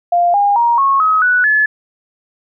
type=tone with pitch steps; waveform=sine; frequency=698 / 811.1 / 942.5 / 1095.3 / 1272.8 / 1479 / 1718.7 Hz; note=F5 / G#5 / A#5 / C#6 / D#6 / F#6 / A6; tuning=-1 / -41 / +19 / -21 / +39 / -1 / -41 cents; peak=-9 dBFS; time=0.12-1.66 s; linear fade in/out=5 ms; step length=220 ms; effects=none